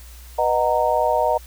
sine chord, B major seventh, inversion none, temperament just, 493.9 / 617.4 / 740.8 / 926 Hz, B4 / D#5 / F#5 / A#5, 0 / -14 / +2 / -12 cents, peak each -24 / -20 / -23 / -21 dBFS, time 0.38-1.38 s, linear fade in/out 10 ms, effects added 60 Hz sine -39 dBFS peak until 1.46 s + white hiss -47 dBFS RMS until 1.46 s

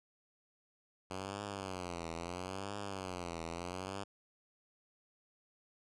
5% pulse tone with vibrato, 91.8 Hz, F#2, 13 cents flat, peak -29 dBFS, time 1.1-4.04 s, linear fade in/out 10 ms, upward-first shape triangle, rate 0.75 Hz, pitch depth 200 cents each way, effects resampled to 22050 Hz

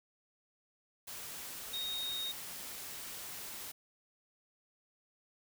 sine tone in noise, 3729 Hz, A#7, in tune, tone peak -36 dBFS, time 1.73-2.32 s, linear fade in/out 10 ms, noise white, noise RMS -45 dBFS, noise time 1.07-3.72 s, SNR +6 dB, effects none

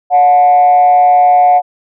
sine tone with frequency modulation, 725 Hz, F#5, 35 cents flat, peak -3 dBFS, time 0.1-1.62 s, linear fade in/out 50 ms, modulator 149 Hz, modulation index 0.39, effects tanh soft clip ceiling -1 dBFS

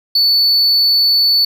triangle tone, 4470 Hz, C#8, 14 cents sharp, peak -8 dBFS, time 0.15-1.45 s, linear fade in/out 5 ms, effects none

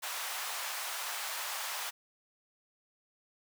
pink high-pass noise, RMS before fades -38 dBFS, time 0.02-1.91 s, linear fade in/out 20 ms, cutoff 760 Hz, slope 24 dB/octave, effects none

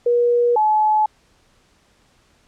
sine tone pair in turn, 480.1 / 857 Hz, B4 / A5, -49 / -46 cents, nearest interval minor seventh, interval 1003 cents, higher second, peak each -13 dBFS, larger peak neither, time 0.06-0.56 / 0.56-1.06 s, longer neither, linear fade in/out 5 ms, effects pink hiss -58 dBFS RMS until 2.47 s + low-pass 8000 Hz 12 dB/octave

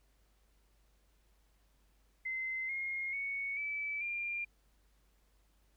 sine tone with pitch steps, 2064 / 2142 / 2222 / 2306 / 2393 Hz, C7 / C7 / C#7 / D7 / D7, -24 / +40 / +4 / -32 / +32 cents, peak -35 dBFS, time 2.25-4.45 s, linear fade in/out 10 ms, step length 440 ms, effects added 50 Hz sine -68 dBFS peak until 5.76 s + pink hiss -75 dBFS RMS until 5.76 s

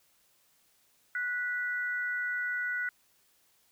sine tone pair together, 1473 / 1966.2 Hz, F#6 / B6, -8 / -8 cents, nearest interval perfect fourth, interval 500 cents, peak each -31 / -36 dBFS, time 1.15-2.89 s, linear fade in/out 2 ms, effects white hiss -68 dBFS RMS until 3.71 s

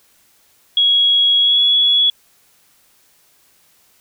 sine tone with pitch glide, 3322 to 3376 Hz, G#7 to G#7, 0 to +28 cents, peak -10 dBFS, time 0.77-2.1 s, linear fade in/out 2 ms, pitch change +28 cents, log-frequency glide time 1.4-1.61 s, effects white hiss -55 dBFS RMS until 4 s

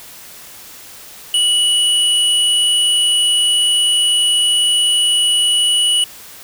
sine tone pair together, 2939 / 9331 Hz, F#7 / D9, -12 / -12 cents, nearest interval octave + minor sixth, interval 2000 cents, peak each -11 / -18 dBFS, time 1.34-6.04 s, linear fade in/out 2 ms, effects tanh soft clip ceiling -5 dBFS + white hiss -37 dBFS RMS until 6.43 s

